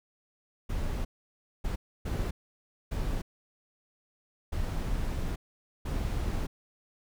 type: noise bursts at uneven times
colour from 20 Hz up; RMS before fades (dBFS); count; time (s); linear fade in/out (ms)
brown; -31; 6; 0.69-1.05 / 1.64-1.76 / 2.05-2.31 / 2.91-3.22 / 4.52-5.36 / 5.85-6.47; 10
effects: none